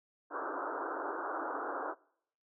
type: band-pass noise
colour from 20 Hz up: white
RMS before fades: -38 dBFS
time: 0.3-1.95 s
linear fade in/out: 50 ms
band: 280 to 1500 Hz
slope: 96 dB/octave
effects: noise-tail reverb RT60 0.7 s tail -25 dB re dry